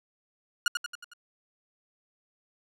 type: tone with echo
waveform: sawtooth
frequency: 1434 Hz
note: F6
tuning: 45 cents sharp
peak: -18 dBFS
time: 0.66-0.68 s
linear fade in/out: 2 ms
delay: 91 ms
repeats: 5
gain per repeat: -5 dB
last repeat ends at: 1.135 s
effects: low-pass 10000 Hz 12 dB/octave